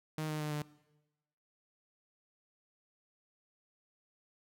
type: tone with pitch steps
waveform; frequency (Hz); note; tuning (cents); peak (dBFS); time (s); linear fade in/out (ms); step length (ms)
sawtooth; 155.56 / 153.33 / 151.13 / 148.96; D#3 / D#3 / D3 / D3; 0 / -25 / +50 / +25; -31; 0.18-0.62; 2; 110
effects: noise-tail reverb RT60 1.0 s tail -20 dB re dry